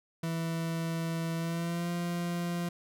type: tone with pitch glide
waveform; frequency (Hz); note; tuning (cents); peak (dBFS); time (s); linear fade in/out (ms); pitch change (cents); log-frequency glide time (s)
40% pulse; 164.81 to 173.1; E3 to F3; 0 to -15; -30; 0.23-2.69; 5; +85; 1.36-1.9
effects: none